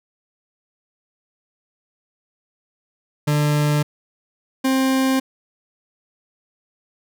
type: tone pair in turn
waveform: 40% pulse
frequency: 148.3 / 264.2 Hz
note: D3 / C4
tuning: +17 / +17 cents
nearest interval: minor seventh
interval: 1000 cents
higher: second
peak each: -15 dBFS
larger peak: neither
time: 3.27-3.83 / 4.64-5.2 s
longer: neither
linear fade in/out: 10 ms
effects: none